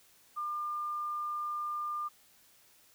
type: tone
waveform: sine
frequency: 1200 Hz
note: D6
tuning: 37 cents sharp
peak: -33 dBFS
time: 0.36-2.09 s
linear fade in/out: 20 ms
effects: white hiss -63 dBFS RMS until 2.94 s